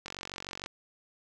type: click train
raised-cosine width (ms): 0.2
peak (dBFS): -21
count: 29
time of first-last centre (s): 0.06-0.661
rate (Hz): 46.6
effects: none